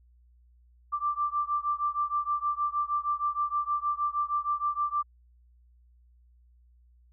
sine beating tone pair, 1174.7 / 1181.1 Hz, D6 / D6, 0 / +9 cents, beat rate 6.4 Hz, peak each -29 / -30 dBFS, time 0.92-5.03 s, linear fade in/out 20 ms, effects added 60 Hz sine -57 dBFS peak until 7.12 s

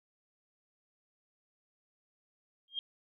sine tone with exponential growth, 3216 Hz, G7, 44 cents sharp, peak -29 dBFS, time 2.68-2.79 s, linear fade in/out 1 ms, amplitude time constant 22 ms, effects none

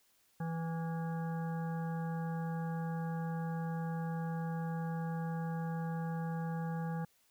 harmonic tone with a mistuned harmonic, 164.9 Hz, E3, 1 cent sharp, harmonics 1 / 3 / 5 / 7 / 9 / 10, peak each -35 / -47 / -45 / -54 / -56 / -53 dBFS, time 0.4-7.05 s, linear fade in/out 5 ms, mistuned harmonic 9, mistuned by -67 cents, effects white hiss -71 dBFS RMS until 7.3 s

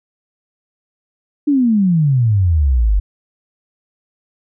sine exponential sweep, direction down, 300.8 to 46.45 Hz, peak -10 dBFS, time 1.47-3 s, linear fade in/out 10 ms, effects none

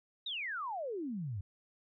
sine exponential sweep, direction down, 3888 to 89.5 Hz, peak -36 dBFS, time 0.26-1.41 s, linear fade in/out 5 ms, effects none

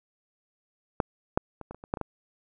clicks, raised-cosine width 1 ms, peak -9 / -8 / -25 / -25 / -30 / -29 / -12 / -21 / -16 dBFS, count 9, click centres 1.002 / 1.375 / 1.613 / 1.71 / 1.746 / 1.839 / 1.939 / 1.972 / 2.013 s, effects none

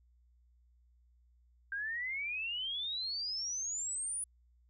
sine exponential sweep, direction up, 1579 to 9956 Hz, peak -35 dBFS, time 1.72-4.24 s, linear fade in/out 2 ms, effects added 60 Hz sine -64 dBFS peak until 4.69 s

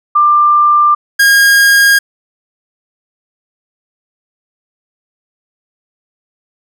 sine / 45% pulse tone pair in turn, 1189 / 1626.9 Hz, D6 / G#6, +21 / -36 cents, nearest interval perfect fourth, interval 543 cents, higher second, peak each -5 dBFS, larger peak neither, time 0.15-0.95 / 1.19-1.99 s, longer neither, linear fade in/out 10 ms, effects none

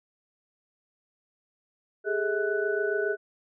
sine tone cluster, 403.1 / 430.3 / 643 / 1488 Hz, G4 / A4 / E5 / F#6, +48 / -39 / -43 / +9 cents, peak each -28 / -30 / -34 / -31 dBFS, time 2.04-3.17 s, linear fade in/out 50 ms, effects none

